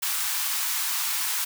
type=high-pass noise; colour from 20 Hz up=white; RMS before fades=-27 dBFS; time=0.02-1.45 s; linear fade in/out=10 ms; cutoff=830 Hz; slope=48 dB/octave; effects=none